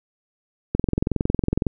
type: click train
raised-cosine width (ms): 3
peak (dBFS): -7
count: 21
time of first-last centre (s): 0.75-1.667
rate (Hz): 21.8
effects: none